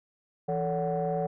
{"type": "tone cluster", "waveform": "sine", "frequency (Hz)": [166.8, 443.5, 567, 743], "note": ["E3", "A4", "C#5", "F#5"], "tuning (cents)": [21, 14, 39, 7], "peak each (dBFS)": -31, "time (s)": [0.48, 1.27], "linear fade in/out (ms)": 10, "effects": ["tanh soft clip ceiling -20 dBFS"]}